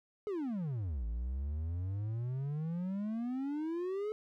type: exponential two-way sweep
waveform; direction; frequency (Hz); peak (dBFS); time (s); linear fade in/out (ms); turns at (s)
triangle; down then up; 435.1 to 54.3 to 435.1; -32; 0.27-4.12; 0; 1.06
effects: none